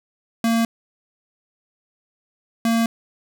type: tone pair in turn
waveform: square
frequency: 228.9 / 228.9 Hz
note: A#3 / A#3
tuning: -31 / -31 cents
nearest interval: unison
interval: 0 cents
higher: neither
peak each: -17 dBFS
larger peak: neither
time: 0.44-0.65 / 2.65-2.86 s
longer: neither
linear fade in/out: 2 ms
effects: none